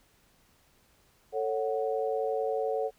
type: chord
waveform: sine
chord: F# minor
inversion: first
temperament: just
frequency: 444 / 555 / 740 Hz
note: A4 / C#5 / F#5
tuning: +16 / +2 / 0 cents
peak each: -30 / -32 / -34 dBFS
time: 1.32-2.91 s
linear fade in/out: 50 ms
effects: pink hiss -65 dBFS RMS until 2.98 s